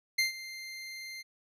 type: tone with ADSR envelope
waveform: 25% pulse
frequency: 2093 Hz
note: C7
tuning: in tune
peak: -20 dBFS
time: 0.18-1.23 s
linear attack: 9 ms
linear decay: 130 ms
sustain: -17 dB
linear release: 23 ms
effects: low-pass 12000 Hz 12 dB/octave